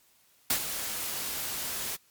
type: noise with ADSR envelope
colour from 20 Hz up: white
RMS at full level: -24 dBFS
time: 0.5-1.97 s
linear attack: 4 ms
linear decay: 87 ms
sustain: -10 dB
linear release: 24 ms
effects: white hiss -64 dBFS RMS until 2.1 s + MP3 96 kbps